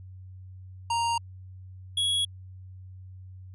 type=tone pair in turn; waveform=square; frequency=932.3 / 3337 Hz; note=A#5 / G#7; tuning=0 / +8 cents; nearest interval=octave + minor seventh; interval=2208 cents; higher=second; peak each=-25 / -24 dBFS; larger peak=second; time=0.9-1.18 / 1.97-2.25 s; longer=neither; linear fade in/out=5 ms; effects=added 93 Hz sine -42 dBFS peak until 3.54 s + resampled to 24000 Hz